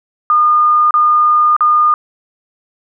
sine tone with dropouts, 1217 Hz, D#6, 39 cents flat, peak -7 dBFS, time 0.3-1.94 s, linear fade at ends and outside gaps 1 ms, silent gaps 0.908-0.94 / 1.565-1.607 s, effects none

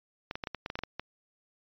clicks, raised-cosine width 0.3 ms, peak -19 dBFS, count 11, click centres 0.311 / 0.355 / 0.438 / 0.472 / 0.547 / 0.661 / 0.701 / 0.755 / 0.79 / 0.836 / 0.996 s, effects resampled to 11025 Hz

